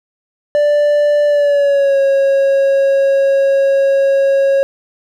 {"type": "tone with pitch glide", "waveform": "triangle", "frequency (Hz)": [587.3, 548], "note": ["D5", "C#5"], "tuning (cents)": [0, -20], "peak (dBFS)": -7, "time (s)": [0.55, 4.63], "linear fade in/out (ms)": 0, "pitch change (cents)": -120, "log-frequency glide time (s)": [1.26, 1.99], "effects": []}